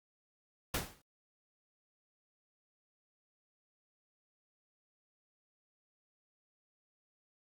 pink noise with exponential decay, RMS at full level -31 dBFS, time 0.74-1.02 s, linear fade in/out 5 ms, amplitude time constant 59 ms, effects Opus 48 kbps

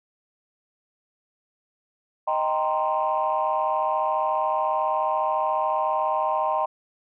sine chord, C minor seventh, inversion first, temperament equal, 622.3 / 784 / 932.3 / 1046.5 Hz, Eb5 / G5 / Bb5 / C6, 0 / 0 / 0 / 0 cents, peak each -26 dBFS, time 2.27-6.66 s, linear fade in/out 10 ms, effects tanh soft clip ceiling -13 dBFS

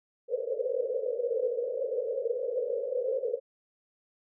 white band-pass noise, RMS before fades -31 dBFS, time 0.28-3.4 s, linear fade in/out 50 ms, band 460 to 530 Hz, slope 96 dB/octave, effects none

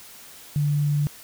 sine tone, 146.3 Hz, D3, 6 cents flat, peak -19 dBFS, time 0.56-1.07 s, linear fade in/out 0 ms, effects white hiss -45 dBFS RMS until 1.23 s

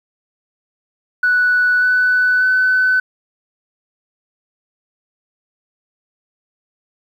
sine tone with pitch steps, 1480 / 1494.6 / 1509.4 Hz, F#6 / F#6 / F#6, 0 / +17 / +34 cents, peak -10 dBFS, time 1.23-3 s, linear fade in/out 5 ms, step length 590 ms, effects tanh soft clip ceiling -7 dBFS + 8-bit

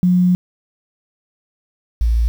sine tone pair in turn, 180 / 57.09 Hz, F#3 / A#1, -47 / -35 cents, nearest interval octave + minor sixth, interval 1988 cents, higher first, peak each -10 / -12 dBFS, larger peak first, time 0.03-0.35 / 2.01-2.28 s, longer first, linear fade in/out 0 ms, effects 7-bit

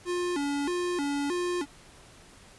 square tone with vibrato, 317.7 Hz, D#4, 36 cents sharp, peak -28 dBFS, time 0.05-1.66 s, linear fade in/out 50 ms, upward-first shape square, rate 1.6 Hz, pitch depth 190 cents each way, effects pink hiss -53 dBFS RMS until 2.58 s + resampled to 24000 Hz

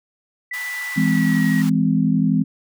sine tone with pitch glide, 1975.5 to 1904.9 Hz, B6 to A#6, 0 to +37 cents, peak -25 dBFS, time 0.51-1.62 s, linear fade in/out 5 ms, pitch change -63 cents, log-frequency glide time 0.96-1.46 s
pink high-pass noise, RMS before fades -36 dBFS, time 0.53-1.7 s, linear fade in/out 10 ms, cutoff 780 Hz, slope 96 dB/octave
sine chord, E augmented, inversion none, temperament just, 164.81 / 206 / 257.5 Hz, E3 / G#3 / B#3, 0 / -14 / -28 cents, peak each -19 dBFS, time 0.96-2.44 s, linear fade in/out 20 ms
effects none

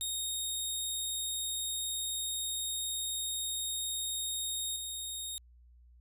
15% pulse tone with level steps, 3719 Hz, A#7, 5 cents flat, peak -26 / -30 dBFS, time 0.01-5.38 s, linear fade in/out 0 ms, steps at 4.76 s, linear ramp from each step 2 ms, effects added 60 Hz sine -56 dBFS peak until 6 s + resampled to 32000 Hz

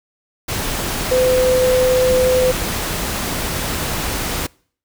sine tone in noise, 509 Hz, C5, 48 cents flat, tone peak -12 dBFS, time 1.11-2.52 s, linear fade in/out 10 ms, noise pink, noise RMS -22 dBFS, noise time 0.48-4.47 s, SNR +7 dB, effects noise-tail reverb RT60 0.5 s tail -25 dB re dry

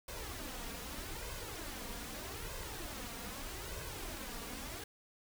pink noise with flanger, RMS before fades -44 dBFS, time 0.08-4.84 s, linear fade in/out 5 ms, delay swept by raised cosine 1.9 to 4.3 ms, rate 0.81 Hz, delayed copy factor +0.6, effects none

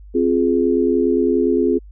sine chord, F minor, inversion second, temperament just, 261.9 / 349.2 / 419.1 Hz, C4 / F4 / Ab4, +2 / 0 / +16 cents, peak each -18 dBFS, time 0.14-1.79 s, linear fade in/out 20 ms, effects added 50 Hz sine -37 dBFS peak until 1.91 s

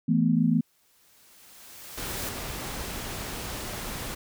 sine chord, E suspended fourth, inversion none, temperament equal, 164.81 / 220 / 246.9 Hz, E3 / A3 / B3, 0 / 0 / 0 cents, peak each -24 dBFS, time 0.08-0.61 s, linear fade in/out 10 ms
white noise with exponential growth, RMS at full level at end -35 dBFS, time 0.35-2.29 s, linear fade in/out 1 ms, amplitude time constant 420 ms
pink noise, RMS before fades -35 dBFS, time 1.97-4.15 s, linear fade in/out 10 ms
effects none

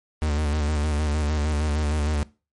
45% pulse tone with vibrato, 75.2 Hz, D2, 42 cents sharp, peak -21 dBFS, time 0.22-2.23 s, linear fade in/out 0 ms, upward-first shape square, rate 6.5 Hz, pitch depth 40 cents each way, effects noise-tail reverb RT60 0.3 s tail -20 dB re dry + MP3 48 kbps

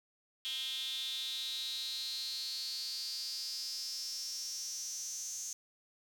square tone with high-pass filter sweep, 142.5 Hz, C#3, 48 cents sharp, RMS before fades -40 dBFS, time 0.45-5.53 s, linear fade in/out 0 ms, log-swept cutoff 3300 to 6400 Hz, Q 9.1, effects none

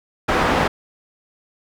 white low-pass noise, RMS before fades -18 dBFS, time 0.28-0.68 s, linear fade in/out 10 ms, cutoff 1300 Hz, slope 12 dB/octave, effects none

